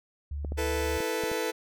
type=tone; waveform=sine; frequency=72.2 Hz; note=D2; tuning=29 cents flat; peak=-31 dBFS; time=0.31-0.98 s; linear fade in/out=5 ms
type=clicks; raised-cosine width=2 ms; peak=-23 dBFS; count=5; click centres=0.448 / 0.521 / 1.004 / 1.237 / 1.316 s
type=chord; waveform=sawtooth; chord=E suspended fourth; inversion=none; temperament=just; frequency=329.6 / 439.5 / 494.4 Hz; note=E4 / A4 / B4; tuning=0 / -2 / +2 cents; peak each=-31 / -27 / -28 dBFS; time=0.57-1.52 s; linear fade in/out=20 ms
effects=none